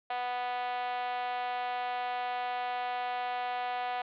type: tone with high-pass filter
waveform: 5% pulse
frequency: 246.9 Hz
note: B3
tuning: in tune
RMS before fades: -34 dBFS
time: 0.1-4.02 s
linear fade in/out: 5 ms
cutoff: 680 Hz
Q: 9.7
effects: resampled to 11025 Hz